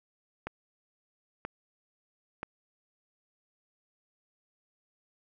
click train, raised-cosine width 0.5 ms, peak -20 dBFS, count 3, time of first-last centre 0.47-2.431 s, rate 1.02 Hz, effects none

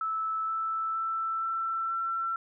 sine tone with pitch steps, 1310 / 1319.1 / 1328.3 / 1337.5 / 1346.8 Hz, E6 / E6 / E6 / E6 / E6, -11 / +1 / +13 / +25 / +37 cents, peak -28 dBFS, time 0.01-2.36 s, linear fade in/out 2 ms, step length 470 ms, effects none

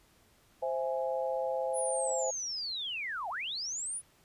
sine chord, C augmented, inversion none, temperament equal, 523.3 / 659.3 / 830.6 Hz, C5 / E5 / G#5, 0 / 0 / 0 cents, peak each -32 / -36 / -37 dBFS, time 0.62-2.31 s, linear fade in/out 10 ms
sine linear two-way sweep, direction down then up, 10150 to 662 to 10150 Hz, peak -34 dBFS, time 1.73-4.02 s, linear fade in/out 50 ms, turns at 3.29 s
effects pink hiss -65 dBFS RMS until 4.24 s + resampled to 32000 Hz

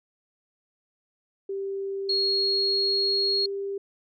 sine tone with pitch glide, 392 to 396.1 Hz, G4 to G4, 0 to +18 cents, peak -28 dBFS, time 1.49-3.78 s, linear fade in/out 5 ms, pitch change +18 cents, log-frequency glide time 2.12-3.41 s
sine tone, 4300 Hz, C8, 47 cents sharp, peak -22 dBFS, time 2.09-3.46 s, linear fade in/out 5 ms
effects none

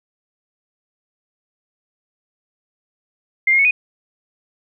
sine tone with pitch steps, 2102 / 2135 / 2210 / 2484 Hz, C7 / C7 / C#7 / D#7, +7 / +34 / -6 / -3 cents, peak -11 dBFS, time 3.47-3.71 s, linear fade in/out 5 ms, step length 60 ms, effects none

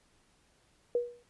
sine tone with exponential decay, 482 Hz, B4, 42 cents flat, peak -23 dBFS, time 0.95-1.23 s, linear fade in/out 2 ms, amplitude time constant 60 ms, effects pink hiss -68 dBFS RMS until 1.29 s + resampled to 24000 Hz

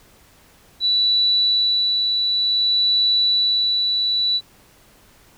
sine tone with tremolo, 3951 Hz, B7, in tune, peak -14 dBFS, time 0.8-4.41 s, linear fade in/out 50 ms, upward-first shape sine, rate 0.55 Hz, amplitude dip 30%, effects pink hiss -52 dBFS RMS until 5.37 s

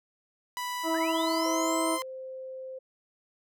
sawtooth tone with pitch glide, 987.8 to 1036.9 Hz, B5 to C6, 0 to -16 cents, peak -28 dBFS, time 0.57-2.02 s, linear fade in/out 0 ms, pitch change +84 cents, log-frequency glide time 1.04-1.71 s
harmonic tone, 325.5 Hz, E4, 22 cents flat, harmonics 1 / 2 / 3 / 4, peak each -29 / -31 / -34 / -38 dBFS, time 0.83-1.99 s, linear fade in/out 50 ms
sine linear sweep, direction up, 1530 to 9397 Hz, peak -36 dBFS, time 0.94-1.97 s, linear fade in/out 5 ms
sine tone, 522 Hz, C5, 4 cents flat, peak -37 dBFS, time 1.45-2.79 s, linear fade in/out 10 ms
effects none

